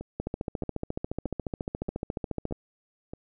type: two click trains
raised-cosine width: 2 ms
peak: -17 / -24 dBFS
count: 34 / 6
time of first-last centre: 0.2-2.524 / 0.01-3.135 s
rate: 14.2 / 1.6 Hz
effects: none